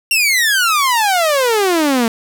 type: exponential sweep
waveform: sawtooth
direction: down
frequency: 2794 to 221.7 Hz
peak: -8 dBFS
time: 0.11-2.08 s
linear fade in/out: 2 ms
effects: none